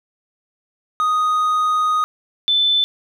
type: tone pair in turn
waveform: triangle / sine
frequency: 1244.5 / 3520 Hz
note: D#6 / A7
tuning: 0 / 0 cents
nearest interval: octave + tritone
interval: 1800 cents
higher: second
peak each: -13 dBFS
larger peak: neither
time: 1-2.04 / 2.48-2.84 s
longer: first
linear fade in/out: 0 ms
effects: none